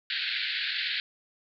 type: band-pass noise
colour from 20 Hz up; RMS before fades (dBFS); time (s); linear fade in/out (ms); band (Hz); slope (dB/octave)
white; -31; 0.1-1; 0; 1500 to 4500; 96
effects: none